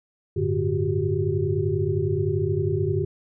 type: tone cluster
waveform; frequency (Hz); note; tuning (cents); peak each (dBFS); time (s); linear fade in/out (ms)
sine; 95.8 / 108.8 / 147.2 / 365.3 / 395.1; G2 / A2 / D3 / F#4 / G4; -39 / -19 / +4 / -22 / +14; -27 / -29 / -27 / -27 / -27; 0.36-3.05; 10
effects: none